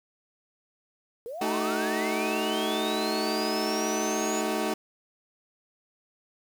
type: linear sweep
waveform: sine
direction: up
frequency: 440 to 6900 Hz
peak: -34 dBFS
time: 1.26-4.41 s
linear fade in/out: 0 ms
type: chord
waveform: 20% pulse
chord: D# diminished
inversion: second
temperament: equal with one note detuned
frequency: 220 / 311.1 / 378.2 Hz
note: A3 / D#4 / F#4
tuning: 0 / 0 / +38 cents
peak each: -26 dBFS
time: 1.41-4.74 s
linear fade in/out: 5 ms
effects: 9-bit